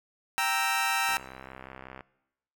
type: chord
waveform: 20% pulse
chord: E diminished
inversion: first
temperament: equal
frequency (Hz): 784 / 932.3 / 1318.5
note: G5 / Bb5 / E6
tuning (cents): 0 / 0 / 0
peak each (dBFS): -25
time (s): 0.38-1.17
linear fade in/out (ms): 0
type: click train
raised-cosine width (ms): 0.5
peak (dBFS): -27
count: 61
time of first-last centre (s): 1.09-2.007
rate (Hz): 65.4
effects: noise-tail reverb RT60 0.9 s tail -21 dB re dry